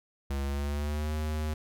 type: tone with pitch glide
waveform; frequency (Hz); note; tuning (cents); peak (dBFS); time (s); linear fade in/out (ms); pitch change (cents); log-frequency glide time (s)
square; 69.3 to 76.89; C#2 to D#2; 0 to -20; -30; 0.3-1.54; 5; +180; 0.43-1.14
effects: none